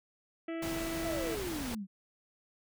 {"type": "harmonic tone", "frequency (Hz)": 329.6, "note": "E4", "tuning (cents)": 0, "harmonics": [1, 2, 4, 5, 6, 7, 8, 9, 10], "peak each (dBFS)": [-36, -42, -50, -57, -49, -54, -56, -59, -64], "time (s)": [0.48, 1.35], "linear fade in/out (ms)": 5}
{"type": "noise", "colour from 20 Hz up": "pink", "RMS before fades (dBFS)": -40, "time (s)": [0.62, 1.75], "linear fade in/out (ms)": 5}
{"type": "exponential sweep", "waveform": "sine", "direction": "down", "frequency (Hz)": [731, 183.8], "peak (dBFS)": -36, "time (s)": [1.02, 1.87], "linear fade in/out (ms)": 50}
{"effects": []}